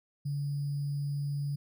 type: tone with sample-and-hold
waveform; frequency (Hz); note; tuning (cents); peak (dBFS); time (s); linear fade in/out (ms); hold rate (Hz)
sine; 143.1; D3; -45; -30; 0.25-1.56; 10; 4900
effects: none